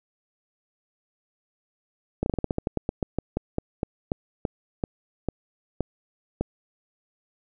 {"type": "slowing click train", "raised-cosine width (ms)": 2, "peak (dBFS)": -11, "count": 22, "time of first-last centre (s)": [2.23, 6.41], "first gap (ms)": 31, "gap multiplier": 1.16, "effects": []}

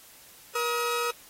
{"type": "tone pair together", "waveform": "sawtooth", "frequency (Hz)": [476.5, 1272], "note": ["A#4", "D#6"], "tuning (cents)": [38, 38], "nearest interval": "octave + perfect fourth", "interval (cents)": 1700, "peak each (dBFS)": -25, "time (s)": [0.55, 1.11], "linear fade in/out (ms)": 5, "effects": ["white hiss -52 dBFS RMS until 1.29 s", "AAC 48 kbps"]}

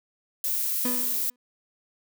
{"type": "noise", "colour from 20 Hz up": "violet", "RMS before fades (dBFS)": -27, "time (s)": [0.44, 1.3], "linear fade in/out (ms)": 2}
{"type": "tone with exponential decay", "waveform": "35% pulse", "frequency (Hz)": 246.9, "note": "B3", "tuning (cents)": 0, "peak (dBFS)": -24, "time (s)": [0.85, 1.36], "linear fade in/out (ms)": 2, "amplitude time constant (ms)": 110}
{"effects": []}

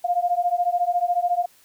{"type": "beating tone pair", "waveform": "sine", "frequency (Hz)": [698.5, 712.5], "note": ["F5", "F5"], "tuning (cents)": [0, 34], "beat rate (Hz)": 14, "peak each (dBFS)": -22, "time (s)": [0.04, 1.46], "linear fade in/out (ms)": 10, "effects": ["white hiss -56 dBFS RMS until 1.64 s"]}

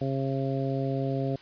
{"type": "harmonic tone", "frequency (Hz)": 135.2, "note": "C#3", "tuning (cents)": -43, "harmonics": [1, 2, 3, 4, 5], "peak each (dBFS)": [-29, -32, -34, -35, -36], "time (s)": [0.01, 1.36], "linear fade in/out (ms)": 5, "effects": ["white hiss -51 dBFS RMS until 1.41 s", "resampled to 11025 Hz"]}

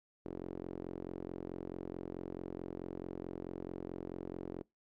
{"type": "tone with band-pass filter", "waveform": "sawtooth", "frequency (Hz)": 44.6, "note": "F1", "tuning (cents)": 37, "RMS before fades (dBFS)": -44, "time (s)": [0.25, 4.63], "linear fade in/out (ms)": 10, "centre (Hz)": 360, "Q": 2.3, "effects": ["noise-tail reverb RT60 0.2 s tail -25 dB re dry"]}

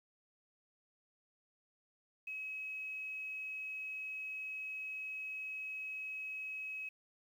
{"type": "tone with quantisation", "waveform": "sine", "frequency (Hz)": 2557, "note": "D#7", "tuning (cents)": 47, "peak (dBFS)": -40, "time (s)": [2.27, 6.89], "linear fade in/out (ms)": 5, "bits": 11, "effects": []}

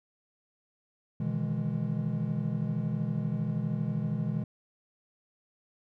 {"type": "chord", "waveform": "triangle", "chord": "E major seventh", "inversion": "second", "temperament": "equal with one note detuned", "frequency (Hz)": [123.47, 152.19, 164.81, 207.7], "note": ["B2", "D#3", "E3", "G#3"], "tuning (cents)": [0, -38, 0, 0], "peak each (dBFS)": -32, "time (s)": [1.2, 4.44], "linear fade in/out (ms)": 5, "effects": []}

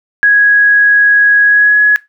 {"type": "tone with pitch glide", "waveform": "sine", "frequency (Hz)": [1661.2, 1684.4], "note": ["G#6", "G#6"], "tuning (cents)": [0, 24], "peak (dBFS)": -4, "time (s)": [0.23, 1.96], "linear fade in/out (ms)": 0, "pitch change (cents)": 24, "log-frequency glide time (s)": [1.44, 1.8], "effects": ["noise-tail reverb RT60 0.2 s tail -20 dB re dry"]}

